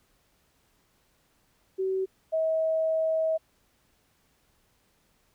sine tone pair in turn, 380 / 640.9 Hz, F#4 / E5, +46 / -49 cents, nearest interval major sixth, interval 905 cents, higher second, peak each -25 / -23 dBFS, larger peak second, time 1.78-2.06 / 2.32-3.38 s, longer second, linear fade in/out 20 ms, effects pink hiss -68 dBFS RMS until 5.34 s

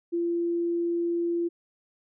sine tone, 342 Hz, F4, 36 cents flat, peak -24 dBFS, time 0.12-1.49 s, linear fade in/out 20 ms, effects none

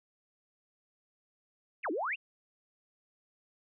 sine exponential two-way sweep, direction down then up, 2960 to 284.2 to 2960 Hz, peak -31 dBFS, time 1.83-2.16 s, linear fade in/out 20 ms, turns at 1.91 s, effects none

